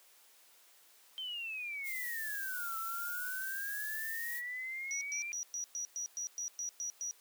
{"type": "exponential two-way sweep", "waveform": "sine", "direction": "down then up", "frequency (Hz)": [3132, 1317, 2397], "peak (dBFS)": -38, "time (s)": [1.18, 5.32], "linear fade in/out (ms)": 0, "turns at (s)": 2.77}
{"type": "noise", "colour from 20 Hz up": "violet", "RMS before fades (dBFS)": -43, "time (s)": [1.83, 4.42], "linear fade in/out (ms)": 50}
{"type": "tone bursts", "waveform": "sine", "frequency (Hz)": 5810, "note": "F#8", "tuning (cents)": -32, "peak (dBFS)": -36, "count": 11, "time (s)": [4.91, 7.11], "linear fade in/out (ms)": 0, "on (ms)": 100, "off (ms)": 110}
{"effects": ["white hiss -63 dBFS RMS until 7.2 s", "high-pass 400 Hz 12 dB/octave"]}